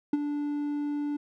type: tone with ADSR envelope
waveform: triangle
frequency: 292 Hz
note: D4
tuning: 10 cents flat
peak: -17 dBFS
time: 0.13-1.17 s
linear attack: 4 ms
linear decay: 29 ms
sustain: -9 dB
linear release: 10 ms
effects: none